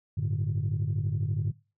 sine chord, G suspended second, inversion none, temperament just, 98 / 110.25 / 147 Hz, G2 / A2 / D3, 0 / +4 / +2 cents, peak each -29 dBFS, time 0.17-1.52 s, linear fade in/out 10 ms, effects noise-tail reverb RT60 0.3 s tail -20 dB re dry + tanh soft clip ceiling -21 dBFS

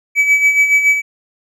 triangle tone with tremolo, 2289 Hz, D7, 45 cents flat, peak -5 dBFS, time 0.15-1.02 s, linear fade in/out 50 ms, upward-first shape sine, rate 7.1 Hz, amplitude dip 60%, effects none

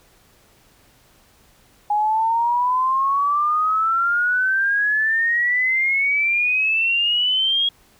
sine exponential sweep, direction up, 826 to 3300 Hz, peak -16 dBFS, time 1.9-7.69 s, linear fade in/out 5 ms, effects pink hiss -55 dBFS RMS until 7.99 s

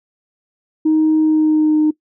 sine tone with pitch glide, 312.7 to 306.6 Hz, D#4 to D#4, +9 to -25 cents, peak -9 dBFS, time 0.85-1.91 s, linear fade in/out 10 ms, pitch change -34 cents, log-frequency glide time 1.19-1.78 s, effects noise-tail reverb RT60 0.1 s tail -20 dB re dry + tanh soft clip ceiling -7 dBFS

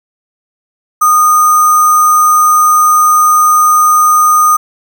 sine tone with sample-and-hold, 1230 Hz, D#6, 20 cents flat, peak -4 dBFS, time 1.01-4.57 s, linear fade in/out 10 ms, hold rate 7350 Hz, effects none

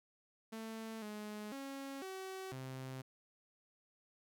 sawtooth tone with pitch steps, 222.8 / 210.7 / 273.7 / 379.7 / 131 Hz, A3 / G#3 / C#4 / F#4 / C3, +22 / +25 / -22 / +45 / +2 cents, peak -40 dBFS, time 0.52-3.02 s, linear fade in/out 10 ms, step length 500 ms, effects none

